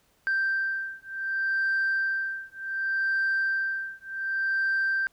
sine beating tone pair, 1568 / 1568.67 Hz, G6 / G6, 0 / +1 cents, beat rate 0.67 Hz, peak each -27 dBFS, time 0.27-5.07 s, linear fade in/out 0 ms, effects tanh soft clip ceiling -20 dBFS + pink hiss -66 dBFS RMS until 5.12 s

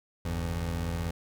25% pulse tone pair together, 50.24 / 84.5 Hz, G1 / E2, +43 / +43 cents, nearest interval major sixth, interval 900 cents, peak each -33 / -27 dBFS, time 0.25-1.11 s, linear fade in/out 5 ms, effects none

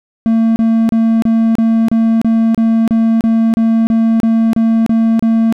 triangle tone bursts, 225.9 Hz, A3, 46 cents sharp, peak -6 dBFS, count 16, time 0.26-5.525 s, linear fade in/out 0 ms, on 300 ms, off 31 ms, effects none

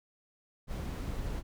brown noise, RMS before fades -36 dBFS, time 0.67-1.43 s, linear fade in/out 50 ms, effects none

